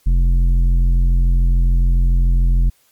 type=tone with tanh clipping; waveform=triangle; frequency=43.51 Hz; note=F1; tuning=6 cents flat; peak=-12 dBFS; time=0.06-2.7 s; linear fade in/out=10 ms; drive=13 dB; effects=white hiss -57 dBFS RMS until 2.91 s + MP3 96 kbps